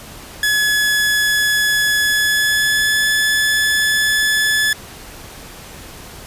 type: tone with pitch glide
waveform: sawtooth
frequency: 1700 to 1723.7 Hz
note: G#6 to A6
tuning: +40 to -36 cents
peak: -10 dBFS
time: 0.43-4.73 s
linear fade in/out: 2 ms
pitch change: +24 cents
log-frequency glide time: 1.99-3.1 s
effects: pink hiss -36 dBFS RMS until 6.26 s + resampled to 32000 Hz